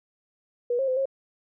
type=tone with pitch steps; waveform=sine; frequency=483.8 / 537 / 514 / 540 Hz; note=B4 / C5 / C5 / C#5; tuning=-36 / +45 / -31 / -45 cents; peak=-22 dBFS; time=0.7-1.056 s; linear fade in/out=5 ms; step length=89 ms; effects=none